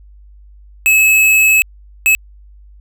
square tone bursts at uneven times, 2586 Hz, E7, 34 cents flat, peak -8 dBFS, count 2, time 0.86-1.62 / 2.06-2.15 s, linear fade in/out 0 ms, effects added 50 Hz sine -38 dBFS peak until 2.8 s

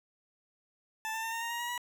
20% pulse tone with pitch steps, 880 / 892.3 / 904.7 / 917.4 / 930.2 / 943.2 / 956.3 / 969.7 Hz, A5 / A5 / A5 / A#5 / A#5 / A#5 / A#5 / B5, 0 / +24 / +48 / -28 / -4 / +20 / +44 / -32 cents, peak -29 dBFS, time 1.05-1.778 s, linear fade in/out 0 ms, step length 91 ms, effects none

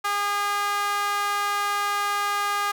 sawtooth tone with high-pass filter, 407.5 Hz, G#4, 33 cents flat, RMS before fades -25 dBFS, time 0.04-2.72 s, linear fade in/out 10 ms, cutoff 1100 Hz, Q 3, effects none

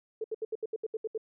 sine tone bursts, 440 Hz, A4, in tune, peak -30 dBFS, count 10, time 0.21-1.178 s, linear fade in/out 5 ms, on 32 ms, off 72 ms, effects none

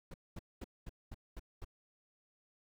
brown noise bursts, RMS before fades -44 dBFS, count 7, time 0.11-1.647 s, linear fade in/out 5 ms, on 31 ms, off 220 ms, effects none

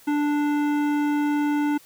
sine tone with hard clipping, 293.7 Hz, D4, in tune, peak -22 dBFS, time 0.07-1.78 s, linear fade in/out 10 ms, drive 14 dB, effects white hiss -52 dBFS RMS until 1.85 s

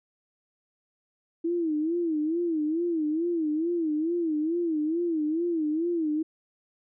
sine tone with vibrato, 323.9 Hz, E4, 30 cents flat, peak -24 dBFS, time 1.44-6.23 s, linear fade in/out 10 ms, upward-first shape sine, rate 2.3 Hz, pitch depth 130 cents each way, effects none

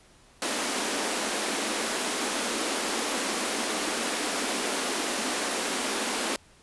pink high-pass noise, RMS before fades -29 dBFS, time 0.42-6.36 s, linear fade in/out 0 ms, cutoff 220 Hz, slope 48 dB/octave, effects pink hiss -57 dBFS RMS until 6.62 s + resampled to 24000 Hz

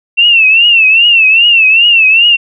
sine tone with vibrato, 2701 Hz, E7, 42 cents sharp, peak -3 dBFS, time 0.17-2.37 s, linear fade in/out 20 ms, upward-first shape triangle, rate 2.5 Hz, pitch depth 130 cents each way, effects none

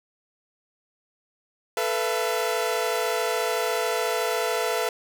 sawtooth chord, A suspended second, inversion none, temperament equal with one note detuned, 440 / 493.9 / 675.4 Hz, A4 / B4 / E5, 0 / 0 / +42 cents, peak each -24 dBFS, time 1.77-4.89 s, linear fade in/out 2 ms, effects none

